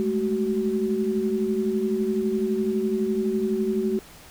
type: tone cluster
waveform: sine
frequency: 207.5 / 219.4 / 377.2 Hz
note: G#3 / A3 / F#4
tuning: -1 / -5 / +33 cents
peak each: -29 / -26 / -24 dBFS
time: 0-3.99 s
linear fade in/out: 0 ms
effects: pink hiss -47 dBFS RMS until 4.3 s